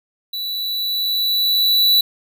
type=tone with level ramp; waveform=square; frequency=3951 Hz; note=B7; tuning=in tune; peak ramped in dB=-24 to -11 dBFS; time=0.33-2.01 s; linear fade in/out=5 ms; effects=none